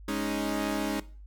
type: chord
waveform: sawtooth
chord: Ab suspended fourth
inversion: none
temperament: equal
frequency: 207.7 / 277.2 / 311.1 Hz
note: Ab3 / Db4 / Eb4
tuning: 0 / 0 / 0 cents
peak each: -29 dBFS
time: 0.08-1 s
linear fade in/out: 5 ms
effects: noise-tail reverb RT60 0.4 s tail -18 dB re dry + added 50 Hz sine -44 dBFS peak until 1.26 s